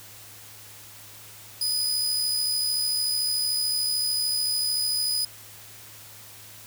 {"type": "tone with amplitude modulation", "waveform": "sawtooth", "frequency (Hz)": 4978, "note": "D#8", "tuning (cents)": 0, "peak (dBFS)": -19, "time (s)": [1.61, 5.25], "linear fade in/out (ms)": 5, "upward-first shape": "sine", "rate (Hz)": 73.5, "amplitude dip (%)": 35, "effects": ["added 106 Hz sine -54 dBFS peak until 6.66 s", "white hiss -46 dBFS RMS until 6.66 s"]}